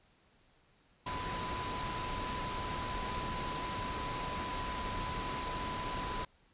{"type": "tone in noise", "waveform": "sine", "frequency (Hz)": 999, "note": "B5", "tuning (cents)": 20, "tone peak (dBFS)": -39, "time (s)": [1.06, 6.25], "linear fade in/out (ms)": 5, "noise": "pink", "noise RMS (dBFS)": -39, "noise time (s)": [1.06, 6.25], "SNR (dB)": -3, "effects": ["pink hiss -68 dBFS RMS until 6.53 s", "resampled to 8000 Hz"]}